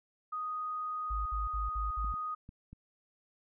sine tone, 1244.5 Hz, D#6, in tune, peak -34 dBFS, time 0.32-2.35 s, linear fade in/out 10 ms
sine tone bursts, 54 Hz, A1, 32 cents flat, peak -33 dBFS, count 5, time 1.1-2.128 s, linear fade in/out 10 ms, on 160 ms, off 57 ms
clicks, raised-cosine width 5 ms, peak -36 dBFS, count 4, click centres 2.045 / 2.14 / 2.491 / 2.73 s
effects none

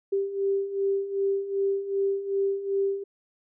sine beating tone pair, 392 / 394.6 Hz, G4 / G4, 0 / +11 cents, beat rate 2.6 Hz, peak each -30 / -25 dBFS, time 0.12-3.04 s, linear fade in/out 10 ms, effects none

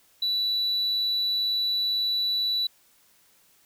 sine tone, 3951 Hz, B7, in tune, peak -21 dBFS, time 0.22-2.67 s, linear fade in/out 5 ms, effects tanh soft clip ceiling -21 dBFS + white hiss -61 dBFS RMS until 3.65 s

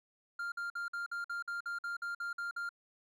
triangle tone bursts, 1396.9 Hz, F6, in tune, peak -34 dBFS, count 13, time 0.39-2.692 s, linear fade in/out 5 ms, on 130 ms, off 51 ms, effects none

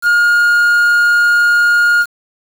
triangle tone with quantisation, 1423 Hz, F6, 32 cents sharp, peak -6 dBFS, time 0.02-2.06 s, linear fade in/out 50 ms, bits 5, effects none

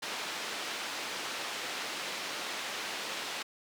white band-pass noise, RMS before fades -38 dBFS, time 0.02-3.43 s, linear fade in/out 10 ms, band 270 to 4000 Hz, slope 12 dB/octave, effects none

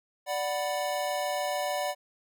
square chord, B minor, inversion first, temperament equal, 587.3 / 740 / 987.8 Hz, D5 / F#5 / B5, 0 / 0 / 0 cents, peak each -32 / -33 / -38 dBFS, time 0.26-1.95 s, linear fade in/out 50 ms, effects none

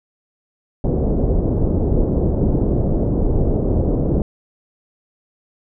pink low-pass noise, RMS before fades -17 dBFS, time 0.84-4.22 s, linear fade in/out 2 ms, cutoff 530 Hz, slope 24 dB/octave, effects none

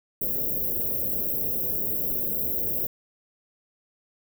white band-stop noise, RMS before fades -27 dBFS, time 0.21-2.87 s, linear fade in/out 5 ms, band 600 to 13000 Hz, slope 48 dB/octave, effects none

